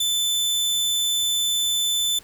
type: tone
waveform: sawtooth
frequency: 3520 Hz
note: A7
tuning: in tune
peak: -17 dBFS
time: 0-2.19 s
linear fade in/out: 5 ms
effects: pink hiss -49 dBFS RMS until 2.23 s